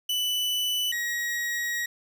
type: tone pair in turn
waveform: 40% pulse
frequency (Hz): 2982 / 1899.5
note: F#7 / A#6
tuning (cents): +13 / +32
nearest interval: minor sixth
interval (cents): 781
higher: first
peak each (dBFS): -24 / -26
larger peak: first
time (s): 0.09-0.92 / 0.92-1.86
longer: second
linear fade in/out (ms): 5
effects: none